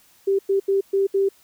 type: tone bursts at uneven times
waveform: sine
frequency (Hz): 392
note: G4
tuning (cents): 0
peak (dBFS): -16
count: 5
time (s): 0.27-0.39 / 0.49-0.6 / 0.68-0.81 / 0.93-1.07 / 1.14-1.29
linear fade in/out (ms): 10
effects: white hiss -56 dBFS RMS until 1.43 s